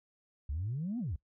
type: exponential two-way sweep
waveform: sine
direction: up then down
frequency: 65.41 to 256.9 to 65.41 Hz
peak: -32 dBFS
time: 0.49-1.16 s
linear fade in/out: 5 ms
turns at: 0.99 s
effects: noise-tail reverb RT60 0.1 s tail -21 dB re dry + tanh soft clip ceiling -29 dBFS